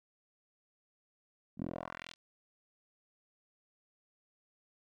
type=tone with band-pass filter sweep; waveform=10% pulse; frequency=42.4 Hz; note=E1; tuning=50 cents sharp; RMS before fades=-42 dBFS; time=1.57-2.16 s; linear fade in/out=50 ms; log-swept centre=200 to 4800 Hz; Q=1.9; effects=none